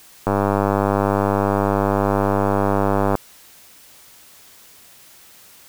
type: click train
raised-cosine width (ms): 1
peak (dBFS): -4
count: 289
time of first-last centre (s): 0.27-3.153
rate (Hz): 99.9
effects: white hiss -47 dBFS RMS until 5.68 s